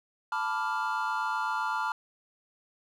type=chord; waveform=triangle; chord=B half-diminished seventh; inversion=third; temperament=equal; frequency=880 / 987.8 / 1174.7 / 1396.9 Hz; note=A5 / B5 / D6 / F6; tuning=0 / 0 / 0 / 0 cents; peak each=-31 / -32 / -34 / -31 dBFS; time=0.32-1.92 s; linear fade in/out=2 ms; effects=none